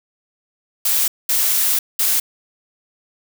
blue noise bursts at uneven times, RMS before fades -17 dBFS, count 3, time 0.85-1.08 / 1.29-1.79 / 1.99-2.2 s, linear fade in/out 5 ms, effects none

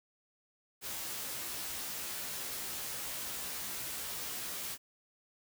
white noise with comb filter, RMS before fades -40 dBFS, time 0.81-4.78 s, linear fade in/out 50 ms, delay 15 ms, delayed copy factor +0.65, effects none

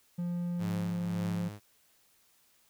triangle tone, 174.61 Hz, F3, in tune, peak -29 dBFS, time 0.18-1.49 s, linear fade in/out 10 ms
sawtooth tone with tremolo, 103.83 Hz, G#2, in tune, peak -31 dBFS, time 0.58-1.6 s, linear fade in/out 50 ms, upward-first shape triangle, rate 1.8 Hz, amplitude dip 60%
effects white hiss -67 dBFS RMS until 2.69 s

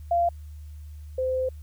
sine tone pair in turn, 689 / 516.2 Hz, F5 / C5, -24 / -23 cents, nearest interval perfect fourth, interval 499 cents, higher first, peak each -19 / -23 dBFS, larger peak first, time 0.11-0.29 / 1.18-1.49 s, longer second, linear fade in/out 5 ms, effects added 75 Hz sine -38 dBFS peak until 1.62 s + white hiss -63 dBFS RMS until 1.62 s

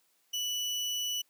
30% pulse tone, 2960 Hz, F#7, in tune, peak -28 dBFS, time 0.33-1.22 s, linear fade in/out 10 ms, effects white hiss -71 dBFS RMS until 1.29 s + high-pass 200 Hz 12 dB/octave

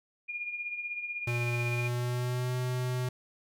sine tone with tremolo, 2424 Hz, D#7, 46 cents flat, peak -31 dBFS, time 0.28-1.89 s, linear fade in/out 20 ms, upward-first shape triangle, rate 16 Hz, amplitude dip 65%
square tone with pitch glide, 120 to 125.89 Hz, B2 to B2, -49 to +34 cents, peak -30 dBFS, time 1.27-3.09 s, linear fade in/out 5 ms, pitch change +83 cents, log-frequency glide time 1.69-2.55 s
effects none

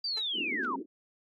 sine linear sweep, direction down, 4766 to 880 Hz, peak -30 dBFS, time 0.04-0.76 s, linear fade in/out 5 ms
10% pulse tone with exponential decay, 438 Hz, A4, 8 cents flat, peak -32 dBFS, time 0.17-0.27 s, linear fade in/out 2 ms, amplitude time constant 21 ms
pink band-pass noise, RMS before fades -39 dBFS, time 0.33-0.86 s, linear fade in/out 50 ms, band 230 to 390 Hz, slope 48 dB/octave
clicks, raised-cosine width 0.2 ms, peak -34 dBFS, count 2, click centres 0.647 / 0.65 s
effects AAC 32 kbps

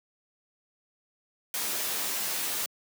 white noise with comb filter, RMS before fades -31 dBFS, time 1.54-2.66 s, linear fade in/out 2 ms, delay 12 ms, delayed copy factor -0.6, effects high-pass 200 Hz 12 dB/octave

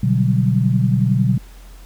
sine chord, G major seventh, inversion first, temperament equal with one note detuned, 123.47 / 145.48 / 185 / 196 Hz, B2 / D3 / F#3 / G3, 0 / -16 / 0 / 0 cents, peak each -16 / -20 / -19 / -22 dBFS, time 0.03-1.38 s, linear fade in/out 5 ms, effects added 44 Hz sine -37 dBFS peak until 1.85 s + pink hiss -48 dBFS RMS until 1.85 s

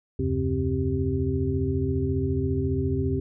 sine tone cluster, 79.2 / 93.8 / 137.3 / 264 / 390.9 Hz, D#2 / F#2 / C#3 / C4 / G4, +31 / +24 / -16 / +16 / -5 cents, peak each -29 dBFS, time 0.19-3.2 s, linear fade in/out 5 ms, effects none

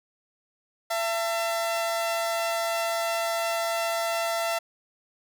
sawtooth tone pair together, 673 / 898.3 Hz, E5 / A5, +36 / +36 cents, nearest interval perfect fourth, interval 500 cents, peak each -22 / -30 dBFS, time 0.9-4.59 s, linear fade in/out 10 ms, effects none

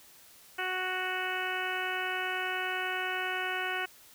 harmonic tone, 370 Hz, F#4, in tune, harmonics 1 / 2 / 3 / 4 / 5 / 6 / 7 / 8, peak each -40 / -38 / -41 / -35 / -39 / -41 / -40 / -41 dBFS, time 0.58-3.86 s, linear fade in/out 10 ms, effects white hiss -56 dBFS RMS until 4.14 s

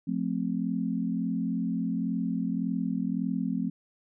sine chord, F major, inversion none, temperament equal with one note detuned, 178.08 / 220 / 261.6 Hz, F3 / A3 / C4, +34 / 0 / 0 cents, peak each -31 dBFS, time 0.07-3.7 s, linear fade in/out 10 ms, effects none

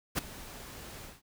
pink noise with ADSR envelope, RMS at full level -28 dBFS, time 0.15-1.22 s, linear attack 32 ms, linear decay 11 ms, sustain -18 dB, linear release 180 ms, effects none

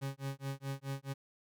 40% pulse tone with tremolo, 136.9 Hz, C#3, 21 cents flat, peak -34 dBFS, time 0.01-1.14 s, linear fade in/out 20 ms, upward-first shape sine, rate 4.7 Hz, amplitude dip 100%, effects none

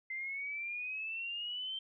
sine exponential sweep, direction up, 2070 to 3136 Hz, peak -37 dBFS, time 0.1-1.79 s, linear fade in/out 5 ms, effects none

